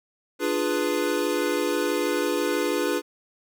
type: chord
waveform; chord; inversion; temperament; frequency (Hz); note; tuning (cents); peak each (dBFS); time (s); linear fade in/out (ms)
square; D diminished seventh; none; equal with one note detuned; 296.9 / 349.2 / 415.3 / 493.9; D4 / F4 / Ab4 / Cb5; +19 / 0 / 0 / 0; -29; 0.39-3.02; 50
effects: none